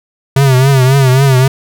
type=tone with vibrato; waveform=square; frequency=133.1 Hz; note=C3; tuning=30 cents sharp; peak=-6 dBFS; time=0.36-1.48 s; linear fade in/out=5 ms; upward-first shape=triangle; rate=3.7 Hz; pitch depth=100 cents each way; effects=none